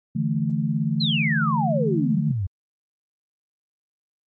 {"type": "chord", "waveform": "sine", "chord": "D suspended second", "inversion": "none", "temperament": "equal", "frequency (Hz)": [146.83, 164.81, 220], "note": ["D3", "E3", "A3"], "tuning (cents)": [0, 0, 0], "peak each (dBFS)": -25, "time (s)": [0.15, 2.32], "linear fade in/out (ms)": 10}
{"type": "exponential sweep", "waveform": "sine", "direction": "down", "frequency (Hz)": [4277, 87.31], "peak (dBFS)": -22, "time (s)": [1, 2.47], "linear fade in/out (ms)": 10}
{"effects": ["Opus 48 kbps"]}